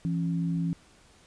sine tone pair together, 168.24 / 276 Hz, E3 / C#4, +36 / -7 cents, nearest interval major sixth, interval 857 cents, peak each -26 / -34 dBFS, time 0.05-0.73 s, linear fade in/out 0 ms, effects pink hiss -58 dBFS RMS until 1.26 s + resampled to 22050 Hz

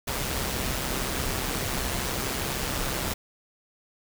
pink noise with amplitude modulation, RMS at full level -27 dBFS, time 0.07-3.14 s, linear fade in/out 10 ms, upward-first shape sine, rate 132 Hz, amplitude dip 50%, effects none

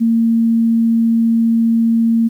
sine tone, 228.7 Hz, A#3, 33 cents flat, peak -10 dBFS, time 0-2.29 s, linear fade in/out 20 ms, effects 8-bit

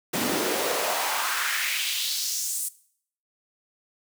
pink noise with high-pass filter sweep, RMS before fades -27 dBFS, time 0.13-2.69 s, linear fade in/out 10 ms, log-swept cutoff 210 to 9400 Hz, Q 2.3, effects noise-tail reverb RT60 0.6 s tail -19 dB re dry

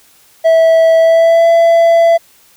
triangle tone with pitch glide, 653 to 670.2 Hz, E5 to E5, -17 to +29 cents, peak -3 dBFS, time 0.44-2.18 s, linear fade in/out 20 ms, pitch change +46 cents, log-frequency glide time 0.98-1.48 s, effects white hiss -47 dBFS RMS until 2.56 s

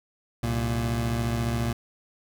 25% pulse tone pair together, 65.48 / 116.54 Hz, C2 / A#2, +2 / 0 cents, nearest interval minor seventh, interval 998 cents, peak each -27 / -22 dBFS, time 0.43-1.73 s, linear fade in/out 5 ms, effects none

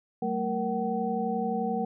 sine tone cluster, 192.7 / 224.2 / 468.2 / 756 Hz, G3 / A3 / A#4 / F#5, -29 / +33 / +8 / +37 cents, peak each -34 / -31 / -32 / -31 dBFS, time 0.22-1.85 s, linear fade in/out 5 ms, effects none

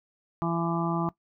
harmonic tone, 168.1 Hz, E3, 34 cents sharp, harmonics 1 / 2 / 4 / 5 / 6 / 7, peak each -28 / -31 / -36 / -35 / -37 / -34 dBFS, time 0.42-1.09 s, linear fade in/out 0 ms, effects noise-tail reverb RT60 0.1 s tail -18 dB re dry

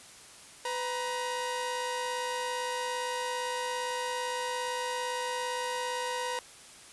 sawtooth tone pair together, 502 / 946.4 Hz, B4 / A#5, +28 / +26 cents, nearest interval major seventh, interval 1098 cents, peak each -31 / -30 dBFS, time 0.65-6.39 s, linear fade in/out 2 ms, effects white hiss -51 dBFS RMS until 6.92 s + resampled to 24000 Hz

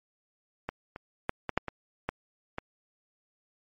clicks, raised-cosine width 0.5 ms, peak -17 / -25 / -12 / -15 / -9 / -19 / -14 / -18 dBFS, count 8, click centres 0.69 / 0.961 / 1.294 / 1.493 / 1.576 / 1.683 / 2.09 / 2.584 s, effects MP3 48 kbps

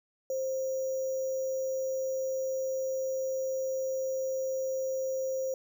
sine tone with sample-and-hold, 527 Hz, C5, 12 cents sharp, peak -29 dBFS, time 0.3-5.54 s, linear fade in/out 2 ms, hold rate 6300 Hz, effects none

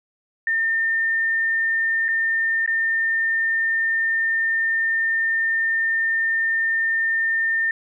sine tone with dropouts, 1810 Hz, A6, 48 cents sharp, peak -18 dBFS, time 0.47-7.71 s, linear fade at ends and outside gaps 2 ms, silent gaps 2.083-2.087 / 2.662-2.676 s, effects none

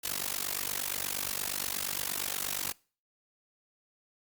white noise with amplitude modulation, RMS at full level -30 dBFS, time 0.03-2.73 s, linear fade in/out 20 ms, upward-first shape sine, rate 48.5 Hz, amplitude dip 95%, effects noise-tail reverb RT60 0.4 s tail -24 dB re dry + Opus 48 kbps

